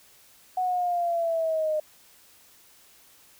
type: linear sweep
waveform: sine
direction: down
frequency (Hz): 742 to 610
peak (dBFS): -23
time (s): 0.57-1.8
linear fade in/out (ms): 5
effects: white hiss -56 dBFS RMS until 3.39 s